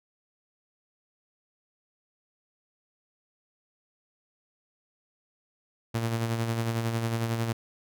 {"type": "tone with tremolo", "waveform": "sawtooth", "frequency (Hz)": 114.9, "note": "A#2", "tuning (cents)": -25, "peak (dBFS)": -21, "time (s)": [5.94, 7.53], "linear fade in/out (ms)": 10, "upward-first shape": "sine", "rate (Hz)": 11, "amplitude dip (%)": 45, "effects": []}